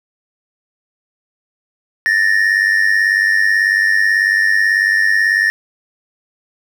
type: tone pair together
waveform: triangle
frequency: 1760 / 1858.2 Hz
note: A6 / A#6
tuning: 0 / -6 cents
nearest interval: minor second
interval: 94 cents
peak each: -12 dBFS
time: 2.06-5.5 s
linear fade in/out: 0 ms
effects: none